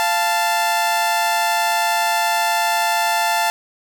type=tone pair together; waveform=sawtooth; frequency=692.2 / 880 Hz; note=F5 / A5; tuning=-16 / 0 cents; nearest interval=major third; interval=416 cents; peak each=-17 / -14 dBFS; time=0-3.5 s; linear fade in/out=0 ms; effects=none